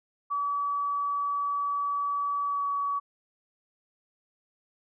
sine tone with pitch glide, 1144 to 1134.1 Hz, D6 to C#6, -46 to +39 cents, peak -26 dBFS, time 0.3-3 s, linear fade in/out 20 ms, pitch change -15 cents, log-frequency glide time 2.45-2.65 s, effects none

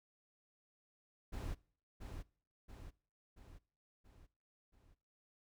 brown noise with echo, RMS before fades -42 dBFS, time 1.32-1.55 s, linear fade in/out 20 ms, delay 680 ms, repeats 5, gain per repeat -5 dB, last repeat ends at 4.95 s, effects noise-tail reverb RT60 0.5 s tail -23 dB re dry

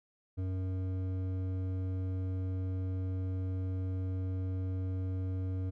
sine tone with hard clipping, 93.3 Hz, F#2, 15 cents sharp, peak -34 dBFS, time 0.37-5.71 s, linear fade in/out 20 ms, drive 10 dB, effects none

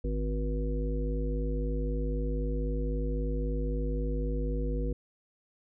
harmonic tone with a mistuned harmonic, 51.91 Hz, G#1, in tune, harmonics 1 / 3 / 5 / 7 / 9, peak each -29 / -38 / -38 / -42 / -38 dBFS, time 0.04-4.93 s, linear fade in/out 5 ms, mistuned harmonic 9, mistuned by +47 cents, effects none

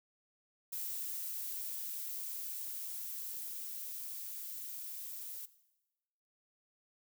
violet noise with level ramp, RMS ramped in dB -40 to -45 dBFS, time 0.72-5.46 s, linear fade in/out 10 ms, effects noise-tail reverb RT60 1.0 s tail -17 dB re dry

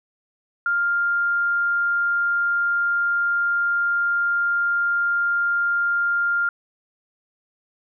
sine tone, 1400 Hz, F6, 4 cents sharp, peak -18 dBFS, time 0.66-6.49 s, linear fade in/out 2 ms, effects none

